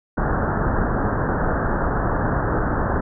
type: low-pass noise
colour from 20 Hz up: pink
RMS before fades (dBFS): -21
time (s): 0.17-3.01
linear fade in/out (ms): 10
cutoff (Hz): 1700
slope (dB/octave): 96
effects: none